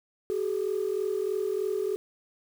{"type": "tone pair together", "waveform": "sine", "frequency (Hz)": [381.1, 424.3], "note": ["G4", "G#4"], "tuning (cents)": [-49, 37], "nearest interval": "major second", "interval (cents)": 186, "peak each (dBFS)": -28, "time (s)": [0.3, 1.96], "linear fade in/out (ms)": 0, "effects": ["tanh soft clip ceiling -21 dBFS", "8-bit"]}